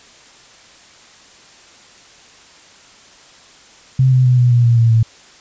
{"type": "tone with pitch steps", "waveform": "sine", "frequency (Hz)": [130.81, 128.12, 125.48, 122.9, 120.37, 117.89, 115.47, 113.09], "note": ["C3", "C3", "B2", "B2", "B2", "A#2", "A#2", "A2"], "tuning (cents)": [0, -36, 28, -8, -44, 20, -16, 48], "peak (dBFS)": -8, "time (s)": [3.99, 5.03], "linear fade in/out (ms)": 5, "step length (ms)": 130, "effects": ["white hiss -44 dBFS RMS until 5.4 s", "resampled to 16000 Hz"]}